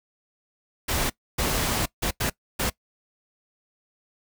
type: noise bursts at uneven times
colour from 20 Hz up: pink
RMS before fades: -25 dBFS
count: 5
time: 0.88-1.1 / 1.38-1.86 / 2.02-2.11 / 2.2-2.3 / 2.59-2.7 s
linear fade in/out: 10 ms
effects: noise-tail reverb RT60 0.1 s tail -21 dB re dry